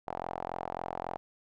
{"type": "tone with band-pass filter", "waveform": "sawtooth", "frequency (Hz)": 43.65, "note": "F1", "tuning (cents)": 0, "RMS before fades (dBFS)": -38, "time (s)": [0.07, 1.17], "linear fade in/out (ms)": 0, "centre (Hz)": 780, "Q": 3.6, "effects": []}